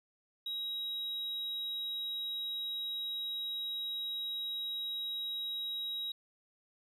sine tone, 3825 Hz, A#7, 44 cents sharp, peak -33 dBFS, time 0.46-6.12 s, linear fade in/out 5 ms, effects tanh soft clip ceiling -34 dBFS + 12-bit

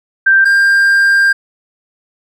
sine / triangle tone pair in turn, 1572 / 1594.9 Hz, G6 / G6, +4 / +29 cents, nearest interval unison, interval 25 cents, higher second, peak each -5 dBFS, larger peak neither, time 0.26-0.45 / 0.45-1.33 s, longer second, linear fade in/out 10 ms, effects none

